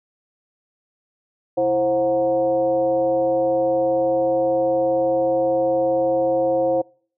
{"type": "tone with frequency modulation", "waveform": "sine", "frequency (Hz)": 530, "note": "C5", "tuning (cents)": 22, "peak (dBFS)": -16, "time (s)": [1.57, 6.82], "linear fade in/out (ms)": 10, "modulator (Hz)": 199, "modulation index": 0.8, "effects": ["noise-tail reverb RT60 0.5 s tail -26 dB re dry"]}